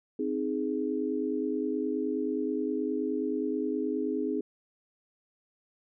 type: chord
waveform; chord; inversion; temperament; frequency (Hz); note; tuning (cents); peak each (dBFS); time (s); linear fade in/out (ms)
sine; Ab major; first; equal with one note detuned; 261.6 / 311.1 / 416.7; C4 / Eb4 / Ab4; 0 / 0 / +6; -32; 0.19-4.41; 5
effects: none